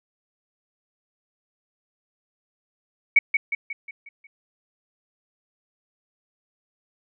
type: tone with echo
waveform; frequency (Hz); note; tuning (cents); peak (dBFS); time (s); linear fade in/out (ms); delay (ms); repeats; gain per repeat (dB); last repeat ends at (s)
sine; 2239; C#7; +17; -10; 3.16-3.19; 5; 180; 6; -6; 4.27
effects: none